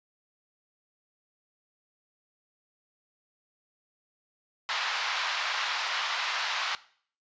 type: band-pass noise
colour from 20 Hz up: pink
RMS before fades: -31 dBFS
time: 4.69-6.75 s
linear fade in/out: 0 ms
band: 910 to 4800 Hz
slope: 24 dB/octave
effects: noise-tail reverb RT60 0.5 s tail -18 dB re dry + resampled to 16000 Hz